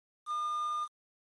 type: tone with quantisation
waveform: triangle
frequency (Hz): 1210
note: D#6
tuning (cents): -49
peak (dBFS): -29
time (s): 0.26-0.88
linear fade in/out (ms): 50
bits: 9
effects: MP3 48 kbps